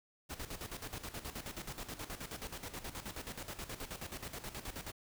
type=noise with tremolo; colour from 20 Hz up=pink; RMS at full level=-43 dBFS; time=0.29-4.92 s; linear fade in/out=20 ms; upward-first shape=square; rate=9.4 Hz; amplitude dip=70%; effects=none